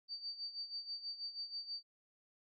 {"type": "tone with tremolo", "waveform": "sine", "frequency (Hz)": 4616, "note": "D8", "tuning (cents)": -31, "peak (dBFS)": -39, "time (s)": [0.08, 1.83], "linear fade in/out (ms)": 50, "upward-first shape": "sine", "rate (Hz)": 6.2, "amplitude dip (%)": 75, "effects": []}